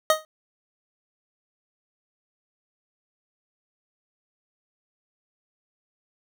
25% pulse tone with exponential decay, 625 Hz, D#5, 8 cents sharp, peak -9 dBFS, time 0.1-0.25 s, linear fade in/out 1 ms, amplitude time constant 31 ms, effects none

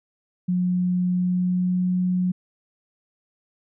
sine tone with pitch glide, 180.2 to 181.77 Hz, F#3 to F#3, -45 to -30 cents, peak -19 dBFS, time 0.48-2.32 s, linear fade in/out 10 ms, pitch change +15 cents, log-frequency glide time 1.12-1.91 s, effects none

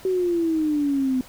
sine exponential sweep, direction down, 380 to 253.2 Hz, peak -19 dBFS, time 0.05-1.21 s, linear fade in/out 2 ms, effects pink hiss -46 dBFS RMS until 1.28 s

